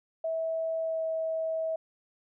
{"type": "tone with pitch glide", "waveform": "sine", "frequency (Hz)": [650, 645.1], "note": ["E5", "E5"], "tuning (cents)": [-24, -38], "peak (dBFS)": -28, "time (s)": [0.24, 1.76], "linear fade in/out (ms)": 5, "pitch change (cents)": -14, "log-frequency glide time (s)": [0.8, 1.03], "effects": []}